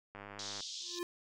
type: click train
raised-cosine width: 0.5 ms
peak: -32 dBFS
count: 47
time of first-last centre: 0.15-0.605 s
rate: 101 Hz
type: band-pass noise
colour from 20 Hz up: pink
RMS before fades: -44 dBFS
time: 0.39-0.99 s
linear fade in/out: 2 ms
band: 3300 to 6600 Hz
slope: 48 dB/octave
type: tone with exponential growth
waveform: square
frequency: 349.2 Hz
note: F4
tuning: in tune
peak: -34 dBFS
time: 0.8-1.03 s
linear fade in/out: 1 ms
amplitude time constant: 48 ms
effects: none